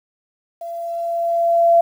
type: tone with level ramp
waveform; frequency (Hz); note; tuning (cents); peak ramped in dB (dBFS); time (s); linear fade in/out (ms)
sine; 679; F5; -49; -27 to -8; 0.61-1.81; 5
effects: 8-bit